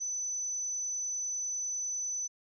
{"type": "tone", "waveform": "sine", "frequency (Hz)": 6010, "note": "F#8", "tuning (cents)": 26, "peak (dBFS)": -32, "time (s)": [0, 2.28], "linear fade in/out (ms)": 20, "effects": []}